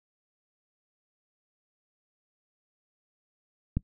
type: click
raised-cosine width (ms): 5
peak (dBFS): -14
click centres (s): 3.77
effects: noise-tail reverb RT60 0.1 s tail -22 dB re dry